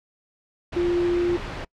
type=tone in noise; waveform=sine; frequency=349.2 Hz; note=F4; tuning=in tune; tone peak=-19 dBFS; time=0.76-1.37 s; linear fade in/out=10 ms; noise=pink; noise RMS=-32 dBFS; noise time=0.72-1.65 s; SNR=+10 dB; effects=noise-tail reverb RT60 0.1 s tail -25 dB re dry + low-pass 3000 Hz 12 dB/octave